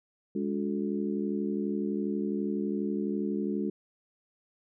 harmonic tone with a mistuned harmonic, 72.1 Hz, D2, 31 cents flat, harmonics 3 / 4 / 5 / 6, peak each -31 / -34 / -34 / -39 dBFS, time 0.35-3.7 s, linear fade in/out 5 ms, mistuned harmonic 3, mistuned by -87 cents, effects none

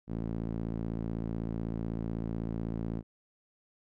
sawtooth tone with band-pass filter, 56 Hz, A1, 31 cents sharp, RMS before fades -35 dBFS, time 0.07-3.03 s, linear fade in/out 50 ms, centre 220 Hz, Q 1.2, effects none

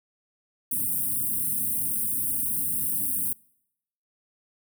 white band-stop noise, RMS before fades -27 dBFS, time 0.71-3.33 s, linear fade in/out 5 ms, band 310 to 8600 Hz, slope 96 dB/octave, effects noise-tail reverb RT60 0.8 s tail -26 dB re dry + high-pass 80 Hz 12 dB/octave

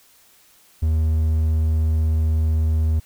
triangle tone, 79 Hz, D#2, 27 cents sharp, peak -14 dBFS, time 0.82-3 s, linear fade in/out 10 ms, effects white hiss -54 dBFS RMS until 3.05 s

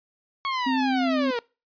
sawtooth linear sweep, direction down, 1108.7 to 457.7 Hz, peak -21 dBFS, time 0.45-1.39 s, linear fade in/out 0 ms
sine tone with vibrato, 261.6 Hz, C4, in tune, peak -22 dBFS, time 0.66-1.31 s, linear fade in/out 10 ms, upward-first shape sine, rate 11 Hz, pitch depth 13 cents each way
effects noise-tail reverb RT60 0.3 s tail -25 dB re dry + resampled to 11025 Hz

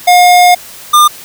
square tone pair in turn, 715 / 1202.5 Hz, F5 / D6, +41 / +41 cents, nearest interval major sixth, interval 900 cents, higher second, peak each -3 dBFS, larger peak neither, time 0.07-0.55 / 0.93-1.08 s, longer first, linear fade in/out 10 ms, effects white hiss -31 dBFS RMS until 1.24 s

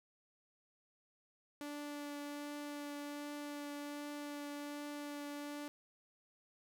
sawtooth tone with vibrato, 290.9 Hz, D4, 16 cents flat, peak -39 dBFS, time 1.61-5.68 s, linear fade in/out 0 ms, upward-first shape triangle, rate 1.3 Hz, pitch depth 11 cents each way, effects none

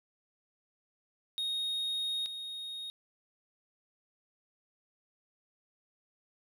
triangle tone pair in turn, 3729 / 3729 Hz, A#7 / A#7, 0 / 0 cents, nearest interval unison, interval 0 cents, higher neither, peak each -30 / -37 dBFS, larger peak first, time 1.38-2.26 / 2.26-2.9 s, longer first, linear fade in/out 0 ms, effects none

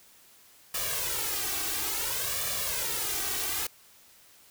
white noise with flanger, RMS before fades -31 dBFS, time 0.74-3.67 s, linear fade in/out 5 ms, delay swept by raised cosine 1.7 to 2.63 ms, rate 0.58 Hz, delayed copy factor +0.8, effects white hiss -57 dBFS RMS until 4.5 s

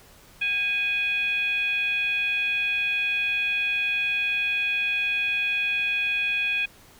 sine tone with frequency modulation, 2489 Hz, D#7, in tune, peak -22 dBFS, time 0.41-6.66 s, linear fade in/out 10 ms, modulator 861 Hz, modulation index 0.55, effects pink hiss -52 dBFS RMS until 6.99 s

